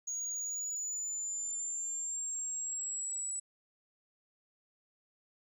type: exponential sweep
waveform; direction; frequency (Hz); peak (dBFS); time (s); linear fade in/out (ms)
sine; up; 6670 to 7902; -33; 0.07-3.4; 10
effects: tanh soft clip ceiling -33 dBFS + 12-bit